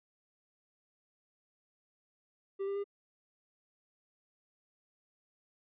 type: tone with pitch steps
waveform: triangle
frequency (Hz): 391.9 / 397.4 / 402.9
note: G4 / G4 / G4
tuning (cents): 0 / +24 / +48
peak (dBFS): -31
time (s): 2.59-2.842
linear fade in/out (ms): 20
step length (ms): 84
effects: resampled to 8000 Hz